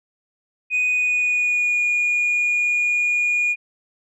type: tone with pitch glide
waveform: sine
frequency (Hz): 2489 to 2439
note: D#7 to D#7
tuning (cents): 0 to -35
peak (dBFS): -15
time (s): 0.7-3.56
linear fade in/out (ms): 50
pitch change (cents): -35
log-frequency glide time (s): 0.87-1.83
effects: tanh soft clip ceiling -15 dBFS